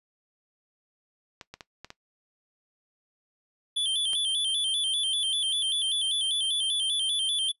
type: clicks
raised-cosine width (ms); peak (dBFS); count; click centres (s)
0.2; -23; 6; 1.412 / 1.54 / 1.608 / 1.846 / 1.904 / 4.133
type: tone with vibrato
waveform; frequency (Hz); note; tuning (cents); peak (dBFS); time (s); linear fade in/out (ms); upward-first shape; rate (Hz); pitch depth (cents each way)
square; 3294; G#7; -15; -25; 3.76-7.52; 10; square; 5.1; 81
effects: noise-tail reverb RT60 0.1 s tail -18 dB re dry + resampled to 32000 Hz